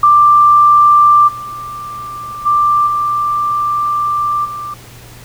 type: tone with level steps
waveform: sine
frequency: 1181 Hz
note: D6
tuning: 9 cents sharp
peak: -4 / -23 / -8 / -12 / -21 dBFS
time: 0.03-4.74 s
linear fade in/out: 5 ms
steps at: 1.27 / 2.45 / 2.86 / 4.44 s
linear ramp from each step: 20 ms
effects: added 119 Hz sine -38 dBFS peak until 5.24 s + pink hiss -38 dBFS RMS until 5.24 s